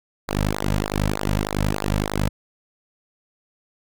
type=tone with flanger; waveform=sawtooth; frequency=50.9 Hz; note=G#1; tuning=34 cents flat; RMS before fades=-23 dBFS; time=0.28-2.29 s; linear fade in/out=5 ms; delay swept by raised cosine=0.32 to 2.82 ms; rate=3.3 Hz; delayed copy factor=-1; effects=none